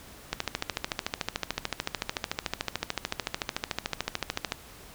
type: click train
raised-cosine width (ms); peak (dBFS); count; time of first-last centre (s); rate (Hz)
0.2; -10; 58; 0.33-4.521; 13.6
effects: pink hiss -49 dBFS RMS until 4.94 s